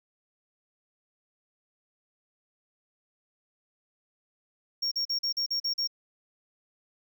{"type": "tone bursts", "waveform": "triangle", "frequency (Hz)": 5540, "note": "F8", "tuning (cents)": -15, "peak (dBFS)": -25, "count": 8, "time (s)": [4.82, 5.875], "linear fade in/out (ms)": 10, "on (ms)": 96, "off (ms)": 41, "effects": []}